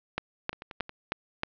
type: two click trains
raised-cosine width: 0.3 ms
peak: -24 / -12 dBFS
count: 5 / 5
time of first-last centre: 0.53-0.894 / 0.18-1.434 s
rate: 11 / 3.19 Hz
effects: low-pass 4000 Hz 12 dB/octave